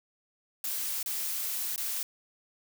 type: noise with dropouts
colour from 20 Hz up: blue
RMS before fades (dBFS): -33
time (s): 0.64-2.03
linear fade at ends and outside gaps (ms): 2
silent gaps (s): 1.029-1.06 / 1.761-1.778
effects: none